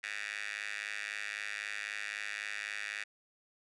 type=tone with high-pass filter; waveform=10% pulse; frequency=103.83 Hz; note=G#2; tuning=in tune; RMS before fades=-40 dBFS; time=0.03-3.04 s; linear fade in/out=10 ms; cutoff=2000 Hz; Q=9.2; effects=resampled to 22050 Hz